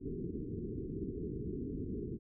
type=low-pass noise; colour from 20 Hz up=white; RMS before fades=-40 dBFS; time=0-2.19 s; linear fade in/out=50 ms; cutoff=430 Hz; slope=96 dB/octave; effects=none